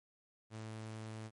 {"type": "tone", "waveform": "sawtooth", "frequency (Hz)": 110, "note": "A2", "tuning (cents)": 0, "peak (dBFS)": -40, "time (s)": [0.5, 1.31], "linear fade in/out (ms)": 50, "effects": ["MP3 48 kbps"]}